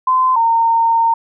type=tone pair in turn; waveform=sine; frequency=1029 / 916.6 Hz; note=C6 / A#5; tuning=-29 / -29 cents; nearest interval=major second; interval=200 cents; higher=first; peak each=-10 dBFS; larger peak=neither; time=0.07-0.36 / 0.36-1.14 s; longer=second; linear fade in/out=5 ms; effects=none